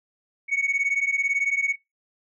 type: beating tone pair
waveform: sine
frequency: 2217 / 2235 Hz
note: C#7 / C#7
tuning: 0 / +14 cents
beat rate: 18 Hz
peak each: -22 dBFS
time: 0.48-1.76 s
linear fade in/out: 50 ms
effects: noise-tail reverb RT60 0.2 s tail -22 dB re dry + tanh soft clip ceiling -18 dBFS